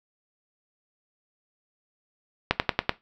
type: slowing click train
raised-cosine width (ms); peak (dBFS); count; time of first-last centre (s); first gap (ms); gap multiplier
0.3; -3; 5; 2.51-2.894; 89; 1.05
effects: noise-tail reverb RT60 0.2 s tail -17 dB re dry + low-pass 5000 Hz 12 dB/octave